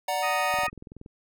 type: chord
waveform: square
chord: D augmented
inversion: none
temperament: equal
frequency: 587.3 / 740 / 932.3 Hz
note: D5 / F#5 / A#5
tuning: 0 / 0 / 0 cents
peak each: -32 / -29 / -32 dBFS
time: 0.08-0.67 s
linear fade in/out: 5 ms
type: harmonic tone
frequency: 622.3 Hz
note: D#5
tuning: in tune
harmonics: 2 / 3 / 4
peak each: -30 / -32 / -33 dBFS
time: 0.22-0.7 s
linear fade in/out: 20 ms
type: click train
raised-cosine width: 3 ms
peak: -30 dBFS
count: 12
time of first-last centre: 0.54-1.061 s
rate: 21.1 Hz
effects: none